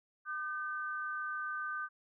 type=tone pair together; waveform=sine; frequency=1209 / 1536 Hz; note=D6 / G6; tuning=+50 / -36 cents; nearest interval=major third; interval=414 cents; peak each=-39 / -38 dBFS; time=0.25-1.89 s; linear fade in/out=50 ms; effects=none